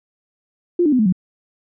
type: tone with pitch steps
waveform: sine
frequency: 350 / 297.7 / 253.3 / 215.5 / 183.28 Hz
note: F4 / D4 / B3 / A3 / F#3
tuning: +4 / +24 / +44 / -36 / -16 cents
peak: -12 dBFS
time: 0.79-1.125 s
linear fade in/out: 5 ms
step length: 67 ms
effects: none